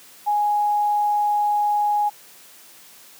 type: tone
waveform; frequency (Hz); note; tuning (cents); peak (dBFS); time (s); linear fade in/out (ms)
sine; 830.6; G#5; 0; -17; 0.26-2.1; 20
effects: white hiss -47 dBFS RMS until 3.19 s + high-pass 150 Hz 12 dB/octave